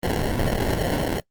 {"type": "noise with sample-and-hold", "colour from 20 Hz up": "pink", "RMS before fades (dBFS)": -23, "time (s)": [0.03, 1.2], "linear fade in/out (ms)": 2, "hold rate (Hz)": 1225, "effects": ["noise-tail reverb RT60 0.1 s tail -22 dB re dry", "Opus 24 kbps"]}